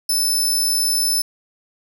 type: tone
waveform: 20% pulse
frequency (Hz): 5274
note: E8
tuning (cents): 0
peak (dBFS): -11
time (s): 0.09-1.22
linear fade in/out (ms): 5
effects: none